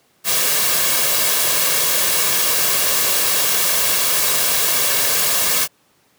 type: noise with comb filter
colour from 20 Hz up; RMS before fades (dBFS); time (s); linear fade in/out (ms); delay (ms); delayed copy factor
white; -17; 0.24-5.68; 50; 1.8; +0.5
effects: pink hiss -58 dBFS RMS until 6.18 s + high-pass 150 Hz 12 dB/octave